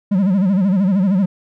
triangle tone with vibrato, 191.7 Hz, G3, 38 cents flat, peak -10 dBFS, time 0.11-1.26 s, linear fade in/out 10 ms, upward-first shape sine, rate 13 Hz, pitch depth 130 cents each way, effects none

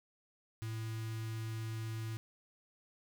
square tone with notch filter, 111.5 Hz, A2, 23 cents sharp, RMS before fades -40 dBFS, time 0.62-2.17 s, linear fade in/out 0 ms, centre 610 Hz, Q 0.62, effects 11-bit

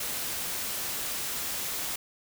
white noise, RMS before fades -33 dBFS, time 0-1.96 s, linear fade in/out 5 ms, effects none

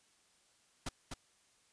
pink noise with echo, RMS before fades -39 dBFS, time 0.86-0.89 s, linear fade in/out 5 ms, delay 250 ms, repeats 1, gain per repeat -4 dB, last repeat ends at 1.14 s, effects white hiss -70 dBFS RMS until 1.72 s + resampled to 22050 Hz

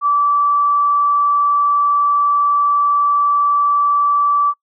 sine tone, 1158 Hz, D6, 25 cents flat, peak -11 dBFS, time 0.01-4.54 s, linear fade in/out 50 ms, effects noise-tail reverb RT60 0.1 s tail -24 dB re dry

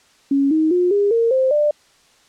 sine tone with pitch steps, 277.2 / 314.8 / 357.4 / 405.8 / 460.8 / 523.3 / 594.2 Hz, C#4 / D#4 / F4 / G#4 / A#4 / C5 / D5, 0 / +20 / +40 / -40 / -20 / 0 / +20 cents, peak -13 dBFS, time 0.31-1.71 s, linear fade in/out 5 ms, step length 200 ms, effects white hiss -54 dBFS RMS until 2.28 s + low-pass 7000 Hz 12 dB/octave

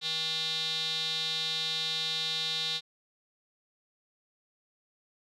square tone with band-pass filter, 160 Hz, D#3, 49 cents sharp, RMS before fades -32 dBFS, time 0.01-2.81 s, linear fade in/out 50 ms, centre 3800 Hz, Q 7.9, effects none

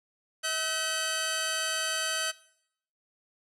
10% pulse tone pair together, 641.5 / 1527 Hz, E5 / G6, -47 / -46 cents, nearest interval octave + minor third, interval 1501 cents, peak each -25 / -21 dBFS, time 0.43-2.32 s, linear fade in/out 20 ms, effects noise-tail reverb RT60 0.7 s tail -19 dB re dry + low-pass 12000 Hz 12 dB/octave

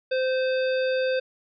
harmonic tone, 518 Hz, C5, 17 cents flat, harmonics 1 / 3 / 5 / 7 / 9, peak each -22 / -32 / -36 / -39 / -41 dBFS, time 0.11-1.2 s, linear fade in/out 10 ms, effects none

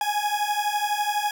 40% pulse beating tone pair, 826 / 838 Hz, G#5 / G#5, -10 / +15 cents, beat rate 12 Hz, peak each -25 dBFS, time 0.01-1.31 s, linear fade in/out 2 ms, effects none

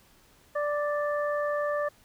harmonic tone, 587.3 Hz, D5, in tune, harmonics 1 / 2 / 3, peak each -27 / -33 / -36 dBFS, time 0.55-1.89 s, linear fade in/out 10 ms, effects pink hiss -60 dBFS RMS until 2.04 s

